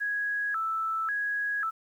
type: tone with vibrato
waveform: sine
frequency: 1480 Hz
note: F#6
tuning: in tune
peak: -27 dBFS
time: 0-1.71 s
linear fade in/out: 20 ms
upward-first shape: square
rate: 0.92 Hz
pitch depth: 200 cents each way
effects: 10-bit